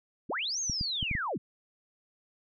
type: linear two-way sweep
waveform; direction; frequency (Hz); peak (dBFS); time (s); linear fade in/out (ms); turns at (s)
sine; up then down; 98 to 6590 to 98; -30; 0.29-1.38; 10; 0.6
type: clicks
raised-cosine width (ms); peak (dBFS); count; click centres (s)
5; -22; 5; 0.698 / 0.811 / 1.028 / 1.113 / 1.152
effects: none